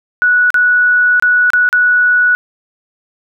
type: tone with dropouts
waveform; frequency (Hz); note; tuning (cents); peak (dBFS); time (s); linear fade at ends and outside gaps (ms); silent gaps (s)
sine; 1471; F#6; -11; -7; 0.22-2.35; 0; 0.504-0.543 / 1.198-1.224 / 1.503-1.534 / 1.69-1.728
effects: none